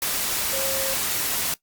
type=tone in noise; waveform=sine; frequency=538 Hz; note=C5; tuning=48 cents sharp; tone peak=-28 dBFS; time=0.53-0.94 s; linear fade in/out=2 ms; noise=white; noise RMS=-25 dBFS; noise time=0.02-1.54 s; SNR=-6 dB; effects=noise-tail reverb RT60 0.1 s tail -18 dB re dry + Opus 48 kbps